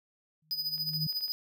sine tone with exponential growth, 155.56 Hz, D#3, in tune, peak -29 dBFS, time 0.42-1.07 s, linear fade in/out 5 ms, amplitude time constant 140 ms
square tone with tremolo, 4978 Hz, D#8, in tune, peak -29 dBFS, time 0.51-1.32 s, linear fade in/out 0 ms, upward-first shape sine, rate 14 Hz, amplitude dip 70%
clicks, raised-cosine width 0.2 ms, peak -38 dBFS, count 7, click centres 0.78 / 0.889 / 0.934 / 1.127 / 1.172 / 1.208 / 1.281 s
effects none

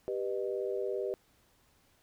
sine chord, G augmented, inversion none, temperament just, 392 / 490 / 612.5 Hz, G4 / B4 / D#5, 0 / -14 / -27 cents, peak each -34 / -36 / -39 dBFS, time 0.08-1.14 s, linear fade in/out 0 ms, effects pink hiss -68 dBFS RMS until 2.02 s

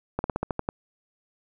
slowing click train, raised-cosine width 1 ms, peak -12 dBFS, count 8, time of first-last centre 0.19-0.689 s, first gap 51 ms, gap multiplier 1.11, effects none

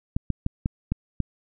clicks, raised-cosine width 5 ms, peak -11 dBFS, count 6, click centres 0.165 / 0.303 / 0.464 / 0.659 / 0.92 / 1.203 s, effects none

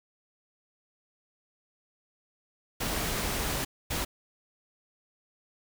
pink noise bursts at uneven times, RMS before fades -31 dBFS, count 2, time 2.8-3.65 / 3.9-4.05 s, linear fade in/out 10 ms, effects none

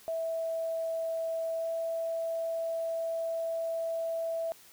sine tone with pitch glide, 655 to 659.2 Hz, E5 to E5, -11 to 0 cents, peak -30 dBFS, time 0.08-4.52 s, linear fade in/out 0 ms, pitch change +11 cents, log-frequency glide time 1.55-1.7 s, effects white hiss -56 dBFS RMS until 4.72 s

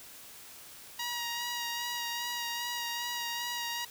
10% pulse tone with vibrato, 951 Hz, A#5, 34 cents sharp, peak -25 dBFS, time 0.99-3.85 s, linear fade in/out 5 ms, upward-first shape sine, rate 2.5 Hz, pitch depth 20 cents each way, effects white hiss -50 dBFS RMS until 3.9 s

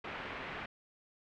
white low-pass noise, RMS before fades -43 dBFS, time 0.04-0.66 s, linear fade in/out 5 ms, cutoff 2500 Hz, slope 24 dB/octave, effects none

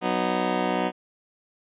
15% pulse chord, B major, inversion second, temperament just, 185.21 / 246.9 / 308.7 Hz, F#3 / B3 / D#4, +2 / 0 / -14 cents, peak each -21 / -21 / -22 dBFS, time 0.01-0.92 s, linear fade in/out 50 ms, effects resampled to 8000 Hz

